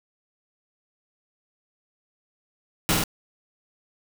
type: noise with echo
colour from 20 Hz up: pink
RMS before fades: -21 dBFS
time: 2.89-2.94 s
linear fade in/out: 0 ms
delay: 49 ms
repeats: 2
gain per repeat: -2 dB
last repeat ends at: 3.038 s
effects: none